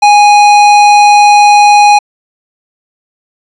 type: tone with hard clipping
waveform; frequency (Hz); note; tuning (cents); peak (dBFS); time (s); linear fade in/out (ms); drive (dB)
sine; 827; G#5; -8; -3; 0.02-1.99; 10; 14
effects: resampled to 24000 Hz